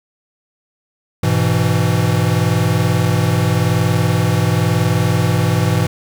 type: chord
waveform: square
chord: E major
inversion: first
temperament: equal with one note detuned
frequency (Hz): 102.57 / 123.47 / 164.81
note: G#2 / B2 / E3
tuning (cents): -21 / 0 / 0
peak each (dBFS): -18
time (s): 1.23-5.87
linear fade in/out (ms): 5
effects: 8-bit